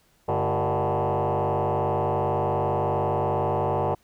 sine tone with frequency modulation, 146.83 Hz, D3, in tune, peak -20 dBFS, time 0.28-3.95 s, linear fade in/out 10 ms, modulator 122 Hz, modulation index 6.8, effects tanh soft clip ceiling -18 dBFS + pink hiss -63 dBFS RMS until 4.03 s

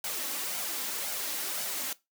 white noise with flanger, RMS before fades -34 dBFS, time 0.04-1.93 s, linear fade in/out 2 ms, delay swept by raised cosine 1.3 to 3.8 ms, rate 1.9 Hz, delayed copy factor +0.5, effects noise-tail reverb RT60 0.2 s tail -19 dB re dry + high-pass 200 Hz 12 dB/octave

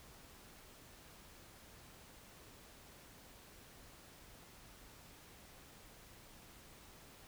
silence, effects pink hiss -59 dBFS RMS until 7.27 s

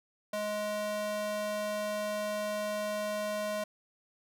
square tone with high-pass filter, 210 Hz, G#3, 19 cents sharp, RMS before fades -34 dBFS, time 0.33-3.64 s, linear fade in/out 5 ms, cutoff 470 Hz, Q 3.9, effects none

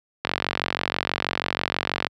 click train, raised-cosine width 0.3 ms, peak -5 dBFS, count 85, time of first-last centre 0.25-2.068 s, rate 46.2 Hz, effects high-pass 80 Hz 12 dB/octave

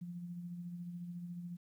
sine tone with tremolo, 174.61 Hz, F3, in tune, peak -40 dBFS, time 0.01-1.57 s, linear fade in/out 10 ms, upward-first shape sine, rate 14 Hz, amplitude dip 40%, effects 12-bit

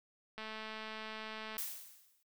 click train, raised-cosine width 0.3 ms, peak -29 dBFS, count 260, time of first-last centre 0.38-1.568 s, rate 218 Hz
blue noise with exponential decay, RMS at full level -37 dBFS, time 1.58-2.23 s, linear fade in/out 2 ms, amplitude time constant 140 ms
effects noise-tail reverb RT60 0.1 s tail -22 dB re dry

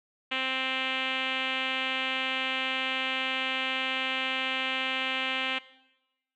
5% pulse tone with low-pass filter, 261.9 Hz, C4, 2 cents sharp, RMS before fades -30 dBFS, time 0.31-5.59 s, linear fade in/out 10 ms, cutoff 2900 Hz, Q 3.6, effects noise-tail reverb RT60 1.0 s tail -19 dB re dry

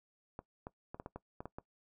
clicks, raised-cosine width 1 ms, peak -29 dBFS, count 9, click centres 0.391 / 0.669 / 0.945 / 0.999 / 1.061 / 1.16 / 1.405 / 1.456 / 1.585 s, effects noise-tail reverb RT60 0.1 s tail -19 dB re dry

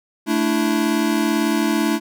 square chord, A suspended fourth, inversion none, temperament equal with one note detuned, 220 / 293.7 / 331.7 Hz, A3 / D4 / E4, 0 / 0 / +11 cents, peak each -22 dBFS, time 0.26-2 s, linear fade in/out 50 ms, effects none

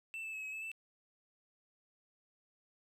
triangle tone with pitch steps, 2665 / 2631 / 2578 / 2554 / 2607 / 2650 Hz, E7 / E7 / E7 / D#7 / E7 / E7, +18 / -4 / -39 / +45 / -20 / +9 cents, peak -39 dBFS, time 0.14-0.716 s, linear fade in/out 0 ms, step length 96 ms, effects none

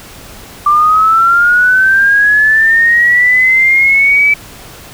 sine linear sweep, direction up, 1174.7 to 2310 Hz, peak -5 dBFS, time 0.66-4.34 s, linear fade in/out 5 ms, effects pink hiss -33 dBFS RMS until 4.93 s

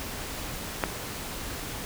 click, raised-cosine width 0.5 ms, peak -8 dBFS, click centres 0.838 s, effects pink hiss -36 dBFS RMS until 1.85 s

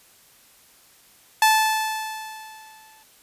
sawtooth tone with exponential decay, 873 Hz, A5, 14 cents flat, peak -9 dBFS, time 1.42-3.03 s, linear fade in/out 2 ms, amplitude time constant 350 ms, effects white hiss -54 dBFS RMS until 3.22 s + resampled to 32000 Hz

